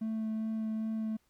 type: tone with vibrato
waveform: triangle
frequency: 220 Hz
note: A3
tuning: in tune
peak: -29 dBFS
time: 0.01-1.17 s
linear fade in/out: 10 ms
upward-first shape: sine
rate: 2.5 Hz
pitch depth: 9 cents each way
effects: tanh soft clip ceiling -25 dBFS + pink hiss -73 dBFS RMS until 1.29 s